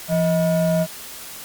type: ring-modulated tone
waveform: triangle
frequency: 401.3 Hz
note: G4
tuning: 41 cents sharp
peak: -11 dBFS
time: 0.08-0.87 s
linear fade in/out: 50 ms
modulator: 231 Hz
effects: white hiss -36 dBFS RMS until 1.44 s + Opus 48 kbps